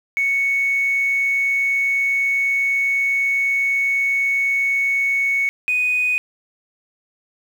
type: tone pair in turn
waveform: sine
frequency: 2218 / 2490 Hz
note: C#7 / D#7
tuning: 0 / +1 cents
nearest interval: major second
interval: 201 cents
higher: second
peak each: -15 dBFS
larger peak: neither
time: 0.17-5.49 / 5.68-6.18 s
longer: first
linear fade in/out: 0 ms
effects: tanh soft clip ceiling -12 dBFS + 7-bit